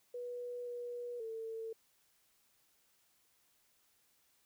sine tone with pitch steps, 488.1 / 483.6 / 448.8 Hz, B4 / B4 / A4, -20 / -36 / +34 cents, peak -40 dBFS, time 0.14-1.73 s, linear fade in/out 5 ms, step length 530 ms, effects white hiss -73 dBFS RMS until 4.45 s

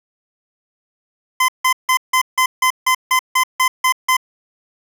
25% pulse tone bursts, 1028 Hz, C6, 31 cents flat, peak -8 dBFS, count 12, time 1.4-4.168 s, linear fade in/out 5 ms, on 84 ms, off 160 ms, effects none

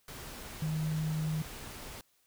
sine tone in noise, 156.2 Hz, D#3, 7 cents sharp, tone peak -30 dBFS, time 0.62-1.42 s, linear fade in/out 2 ms, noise pink, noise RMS -45 dBFS, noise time 0.08-2.01 s, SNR +12 dB, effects white hiss -71 dBFS RMS until 2.26 s

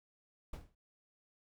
brown noise with exponential decay, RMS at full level -39 dBFS, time 0.53-0.75 s, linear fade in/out 5 ms, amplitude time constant 47 ms, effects none

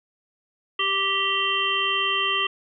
harmonic tone, 391.2 Hz, G4, 4 cents flat, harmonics 1 / 3 / 5 / 7 / 8, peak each -33 / -26 / -30 / -26 / -25 dBFS, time 0.79-2.47 s, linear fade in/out 5 ms, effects none

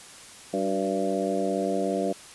harmonic tone with a mistuned harmonic, 97.2 Hz, G2, 14 cents flat, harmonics 2 / 3 / 4 / 5 / 6 / 7, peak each -31 / -31 / -31 / -31 / -31 / -31 dBFS, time 0.53-2.13 s, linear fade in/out 10 ms, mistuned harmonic 4, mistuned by -48 cents, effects white hiss -46 dBFS RMS until 2.34 s + resampled to 24000 Hz

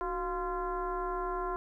sine tone with frequency modulation, 704 Hz, F5, 14 cents sharp, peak -31 dBFS, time 0.01-1.56 s, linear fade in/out 0 ms, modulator 335 Hz, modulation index 1.7, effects 12-bit

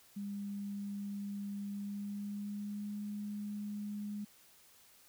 sine tone with pitch glide, 201.5 to 206.7 Hz, G3 to G#3, +48 to -8 cents, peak -38 dBFS, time 0.16-4.25 s, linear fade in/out 10 ms, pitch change +44 cents, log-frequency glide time 1.67-3.02 s, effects white hiss -63 dBFS RMS until 5.08 s

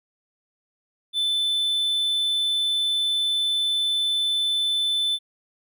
triangle tone, 3520 Hz, A7, in tune, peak -19 dBFS, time 1.13-5.19 s, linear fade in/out 50 ms, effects none

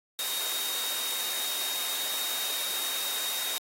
sine tone in noise, 3729 Hz, A#7, in tune, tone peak -33 dBFS, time 0.19-3.58 s, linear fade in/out 0 ms, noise white, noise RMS -33 dBFS, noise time 0.19-3.58 s, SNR -3 dB, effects high-pass 400 Hz 12 dB/octave + AAC 48 kbps

